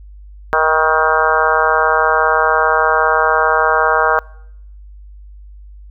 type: harmonic tone with a mistuned harmonic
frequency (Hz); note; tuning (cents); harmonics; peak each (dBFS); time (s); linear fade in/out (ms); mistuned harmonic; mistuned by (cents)
157.5; D#3; +21; 3 / 4 / 5 / 6 / 7 / 8 / 9 / 10; -19 / -19 / -19 / -19 / -19 / -19 / -19 / -19; 0.53-4.19; 0; 6; +25
effects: noise-tail reverb RT60 0.8 s tail -26 dB re dry + added 50 Hz sine -34 dBFS peak until 5.9 s